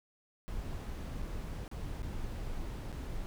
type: noise with dropouts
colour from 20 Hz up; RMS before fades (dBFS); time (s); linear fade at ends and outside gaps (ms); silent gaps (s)
brown; -39; 0.48-3.26; 0; 1.22-1.224 / 1.679-1.714 / 2.021-2.03 / 2.919-2.927
effects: none